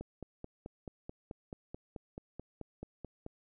click train, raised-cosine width 2 ms, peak -29 dBFS, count 16, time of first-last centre 0.01-3.264 s, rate 4.61 Hz, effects none

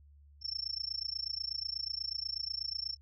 sine tone with amplitude modulation, 5380 Hz, E8, 34 cents sharp, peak -31 dBFS, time 0.41-2.97 s, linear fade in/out 50 ms, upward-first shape sine, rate 28.2 Hz, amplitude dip 100%, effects added 72 Hz sine -56 dBFS peak until 3.01 s

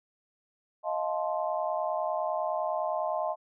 sine chord, F dominant seventh, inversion third, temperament just, 628.6 / 698.5 / 873.1 / 1047.7 Hz, Eb5 / F5 / A5 / C6, +18 / 0 / -14 / +2 cents, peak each -31 / -33 / -35 / -36 dBFS, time 0.83-3.36 s, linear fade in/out 50 ms, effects none

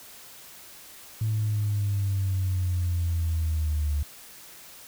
sine linear sweep, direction down, 110 to 72.2 Hz, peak -22 dBFS, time 1.21-4.03 s, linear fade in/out 5 ms, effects tanh soft clip ceiling -19 dBFS + white hiss -47 dBFS RMS until 4.87 s

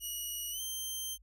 10% pulse tone with pitch glide, 2909 to 3136 Hz, F#7 to G7, -30 to 0 cents, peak -29 dBFS, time 0-1.18 s, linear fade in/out 50 ms, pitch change +130 cents, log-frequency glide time 0.51-0.61 s, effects added 50 Hz sine -58 dBFS peak until 1.22 s

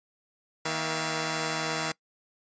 5% pulse tone cluster, 159.2 / 236.9 / 680 Hz, D#3 / A#3 / F5, +40 / +28 / -46 cents, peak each -19 / -27 / -22 dBFS, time 0.65-1.92 s, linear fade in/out 5 ms, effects noise-tail reverb RT60 0.1 s tail -23 dB re dry + resampled to 16000 Hz

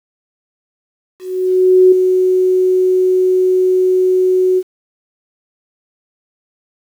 sine tone with ADSR envelope, 370 Hz, F#4, in tune, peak -3 dBFS, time 1.19-4.63 s, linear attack 730 ms, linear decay 6 ms, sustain -6 dB, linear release 52 ms, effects 7-bit

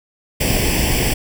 pink noise with comb filter, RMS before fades -17 dBFS, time 0.4-1.14 s, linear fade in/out 10 ms, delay 0.38 ms, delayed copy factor +0.85, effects none

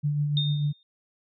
sine tone with tremolo, 146.83 Hz, D3, in tune, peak -21 dBFS, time 0.03-0.73 s, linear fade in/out 20 ms, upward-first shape triangle, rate 6.8 Hz, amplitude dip 40%
sine tone with exponential decay, 3657 Hz, A#7, 34 cents flat, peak -23 dBFS, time 0.37-0.83 s, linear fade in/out 1 ms, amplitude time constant 100 ms
effects none

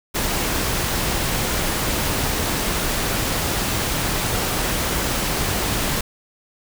pink noise with ADSR envelope, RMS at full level -19 dBFS, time 0.14-6.01 s, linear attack 24 ms, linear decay 8 ms, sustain -3 dB, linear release 4 ms, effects none

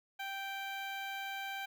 15% pulse tone with notch filter, 783 Hz, G5, 2 cents flat, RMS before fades -41 dBFS, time 0.19-1.66 s, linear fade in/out 10 ms, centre 8500 Hz, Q 0.93, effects none

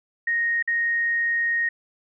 sine tone with dropouts, 1864.7 Hz, A#6, in tune, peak -20 dBFS, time 0.27-1.69 s, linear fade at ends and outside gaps 5 ms, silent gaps 0.626-0.675 s, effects none

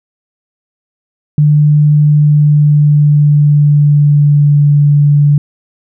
sine tone with pitch glide, 149 to 145.51 Hz, D3 to D3, +25 to -16 cents, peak -4 dBFS, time 1.38-5.38 s, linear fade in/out 2 ms, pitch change -41 cents, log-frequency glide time 2.03-4.64 s, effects none

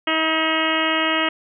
harmonic tone with a mistuned harmonic, 318.9 Hz, D#4, 43 cents sharp, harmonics 1 / 2 / 3 / 4 / 5 / 6 / 7 / 8 / 9 / 10, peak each -25 / -26 / -29 / -25 / -30 / -26 / -27 / -29 / -25 / -30 dBFS, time 0.07-1.29 s, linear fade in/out 5 ms, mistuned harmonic 7, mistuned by -34 cents, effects none

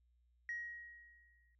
sine tone with exponential decay, 1893 Hz, A#6, 26 cents sharp, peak -37 dBFS, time 0.49-1.55 s, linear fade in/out 1 ms, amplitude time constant 230 ms, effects tanh soft clip ceiling -35 dBFS + added 60 Hz sine -70 dBFS peak until 1.59 s

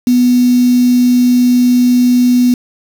sine tone with quantisation, 246.9 Hz, B3, in tune, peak -6 dBFS, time 0.07-2.54 s, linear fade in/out 2 ms, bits 4, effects none

